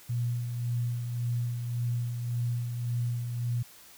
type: tone with tremolo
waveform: sine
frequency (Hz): 120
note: B2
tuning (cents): -49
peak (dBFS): -26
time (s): 0.09-3.63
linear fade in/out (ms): 10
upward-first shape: sine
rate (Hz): 1.8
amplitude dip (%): 45
effects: white hiss -53 dBFS RMS until 3.97 s